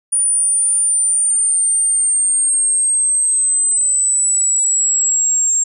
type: exponential sweep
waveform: sine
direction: down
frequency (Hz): 9490 to 7459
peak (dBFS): -12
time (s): 0.12-5.64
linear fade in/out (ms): 10
effects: none